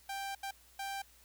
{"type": "tone bursts at uneven times", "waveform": "sawtooth", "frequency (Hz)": 787, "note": "G5", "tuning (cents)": 7, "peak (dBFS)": -34, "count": 3, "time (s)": [[0.09, 0.35], [0.43, 0.51], [0.79, 1.02]], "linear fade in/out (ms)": 5, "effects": ["added 60 Hz sine -66 dBFS peak until 1.24 s", "white hiss -63 dBFS RMS until 1.24 s"]}